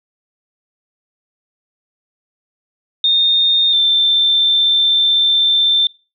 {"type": "tone pair in turn", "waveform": "sine", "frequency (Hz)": [3662, 3562], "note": ["A#7", "A7"], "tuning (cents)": [-32, 21], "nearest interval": "unison", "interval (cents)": 47, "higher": "first", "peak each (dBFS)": -10, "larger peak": "neither", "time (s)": [[3.04, 3.73], [3.73, 5.87]], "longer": "second", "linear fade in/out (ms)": 2, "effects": ["noise-tail reverb RT60 0.3 s tail -22 dB re dry"]}